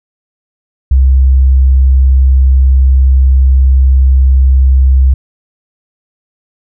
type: tone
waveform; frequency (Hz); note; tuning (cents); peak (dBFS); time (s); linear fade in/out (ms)
sine; 65.8; C2; +10; -3; 0.91-5.14; 5
effects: none